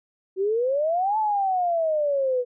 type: exponential two-way sweep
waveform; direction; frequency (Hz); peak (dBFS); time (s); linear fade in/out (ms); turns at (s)
sine; up then down; 370 to 880 to 485.8; -20; 0.36-2.45; 50; 1.18
effects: none